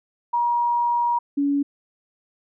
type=tone pair in turn; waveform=sine; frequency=953 / 283.3 Hz; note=A#5 / C#4; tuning=+38 / +38 cents; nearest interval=octave + major sixth; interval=2100 cents; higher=first; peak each=-18 dBFS; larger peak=neither; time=0.33-1.19 / 1.37-1.63 s; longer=first; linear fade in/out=10 ms; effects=none